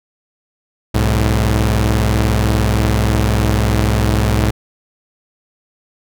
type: tone pair together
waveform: sawtooth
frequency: 63.6 / 107.05 Hz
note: C2 / A2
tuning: -48 / -47 cents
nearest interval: major sixth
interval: 901 cents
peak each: -11 dBFS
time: 0.94-4.51 s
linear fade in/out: 10 ms
effects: none